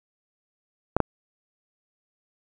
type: clicks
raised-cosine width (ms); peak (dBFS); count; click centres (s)
1; -5; 2; 0.966 / 1.003
effects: none